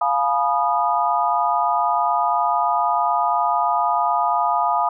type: tone cluster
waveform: sine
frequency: 700 / 847 / 976 / 1230 Hz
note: F5 / G#5 / B5 / D#6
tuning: +4 / +34 / -21 / -20 cents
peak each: -22 dBFS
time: 0.01-4.89 s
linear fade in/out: 5 ms
effects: none